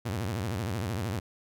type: tone with vibrato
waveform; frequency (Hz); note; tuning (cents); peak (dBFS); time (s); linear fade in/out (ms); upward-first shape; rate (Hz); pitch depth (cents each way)
sawtooth; 103.3; G#2; -9; -26; 0.05-1.2; 10; sine; 13; 290
effects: none